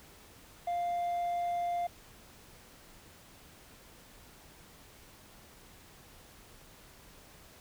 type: tone with hard clipping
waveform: sine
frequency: 698.5 Hz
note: F5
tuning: in tune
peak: -31 dBFS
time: 0.67-1.87 s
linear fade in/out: 5 ms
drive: 2 dB
effects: pink hiss -56 dBFS RMS until 7.6 s